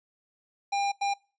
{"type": "tone bursts at uneven times", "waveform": "square", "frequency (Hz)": 801, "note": "G5", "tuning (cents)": 37, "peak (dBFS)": -26, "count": 2, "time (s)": [[0.72, 0.92], [1.01, 1.14]], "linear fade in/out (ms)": 10, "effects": ["noise-tail reverb RT60 0.4 s tail -26 dB re dry", "resampled to 16000 Hz"]}